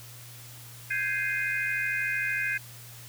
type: chord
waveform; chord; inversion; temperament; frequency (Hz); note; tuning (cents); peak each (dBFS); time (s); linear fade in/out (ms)
sine; Ab major seventh; third; equal; 1568 / 1661.2 / 2093 / 2489; G6 / Ab6 / C7 / Eb7; 0 / 0 / 0 / 0; -32; 0.9-2.58; 10
effects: added 119 Hz sine -47 dBFS peak until 3.08 s + white hiss -48 dBFS RMS until 3.08 s